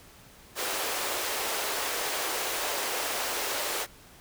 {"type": "high-pass noise", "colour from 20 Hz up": "pink", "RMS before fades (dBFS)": -31, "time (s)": [0.55, 3.87], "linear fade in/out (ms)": 50, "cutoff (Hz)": 400, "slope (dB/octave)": 24, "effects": ["pink hiss -53 dBFS RMS until 4.2 s"]}